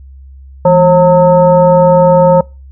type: tone with frequency modulation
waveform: sine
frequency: 538 Hz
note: C5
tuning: 48 cents sharp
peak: -3 dBFS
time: 0.65-2.41 s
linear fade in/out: 5 ms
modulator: 372 Hz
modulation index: 0.92
effects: noise-tail reverb RT60 0.3 s tail -26 dB re dry + added 67 Hz sine -31 dBFS peak until 2.71 s